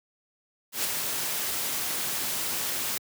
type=noise with ADSR envelope; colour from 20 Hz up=white; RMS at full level=-26 dBFS; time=0.72-2.98 s; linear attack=120 ms; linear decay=15 ms; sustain=-4 dB; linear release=4 ms; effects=high-pass 100 Hz 12 dB/octave